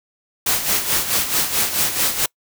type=noise with tremolo; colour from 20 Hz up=white; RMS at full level=-17 dBFS; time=0.46-2.26 s; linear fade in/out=5 ms; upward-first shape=sine; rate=4.6 Hz; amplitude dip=65%; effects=noise-tail reverb RT60 0.1 s tail -26 dB re dry